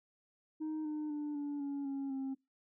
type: tone with pitch steps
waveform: sine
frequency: 311.1 / 303.5 / 296 / 288.8 / 281.7 / 274.8 / 268 Hz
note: D#4 / D#4 / D4 / D4 / C#4 / C#4 / C4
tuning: 0 / -43 / +14 / -29 / +28 / -15 / +42 cents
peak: -33 dBFS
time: 0.6-2.35 s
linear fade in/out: 20 ms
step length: 250 ms
effects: noise-tail reverb RT60 0.2 s tail -22 dB re dry + tanh soft clip ceiling -35 dBFS